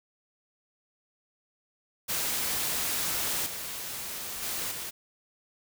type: noise with level steps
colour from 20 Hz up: white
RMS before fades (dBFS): -30 / -37 / -33 / -37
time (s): 2.08-4.91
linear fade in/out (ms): 20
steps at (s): 3.46 / 4.42 / 4.71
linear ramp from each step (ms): 5
effects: none